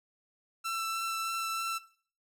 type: tone with vibrato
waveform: sawtooth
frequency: 1336 Hz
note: E6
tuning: 23 cents sharp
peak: -28 dBFS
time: 0.64-1.79 s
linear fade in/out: 20 ms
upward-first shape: sine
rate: 3.2 Hz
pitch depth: 9 cents each way
effects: noise-tail reverb RT60 0.5 s tail -18 dB re dry + MP3 64 kbps